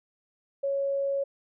sine tone, 554 Hz, C#5, 1 cent flat, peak -25 dBFS, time 0.63-1.24 s, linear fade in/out 10 ms, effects none

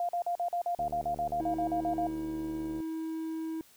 sine tone bursts, 698.5 Hz, F5, in tune, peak -28 dBFS, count 16, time 0-2.069 s, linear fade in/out 2 ms, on 89 ms, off 43 ms
click train, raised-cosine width 2 ms, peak -32 dBFS, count 153, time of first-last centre 0.79-2.803 s, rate 75.5 Hz
triangle tone, 321.5 Hz, E4, 43 cents flat, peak -31 dBFS, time 1.4-3.61 s, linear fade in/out 0 ms
effects white hiss -60 dBFS RMS until 3.76 s

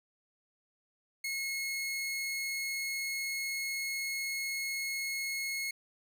sawtooth tone, 2172 Hz, C#7, 36 cents flat, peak -30 dBFS, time 1.24-5.71 s, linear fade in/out 5 ms, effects none

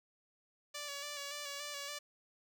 5% pulse tone with vibrato, 576 Hz, D5, 34 cents flat, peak -30 dBFS, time 0.74-1.99 s, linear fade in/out 10 ms, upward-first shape square, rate 3.5 Hz, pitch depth 30 cents each way, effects none

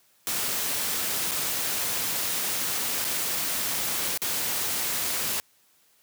white noise with dropouts, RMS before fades -28 dBFS, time 0.27-5.4 s, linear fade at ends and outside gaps 0 ms, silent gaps 1.312-1.317 / 3.044-3.049 / 4.175-4.218 s, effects white hiss -63 dBFS RMS until 6.02 s + high-pass 80 Hz 12 dB/octave

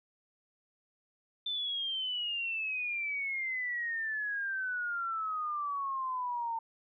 sine exponential sweep, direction down, 3560 to 904 Hz, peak -32 dBFS, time 1.46-6.59 s, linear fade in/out 5 ms, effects none

